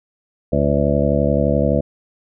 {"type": "harmonic tone", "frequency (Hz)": 71.7, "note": "D2", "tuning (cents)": -41, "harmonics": [1, 2, 3, 4, 5, 7, 8, 9], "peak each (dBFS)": [-22, -21, -21, -24, -27, -21, -21, -24], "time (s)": [0.52, 1.81], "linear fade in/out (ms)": 10, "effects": []}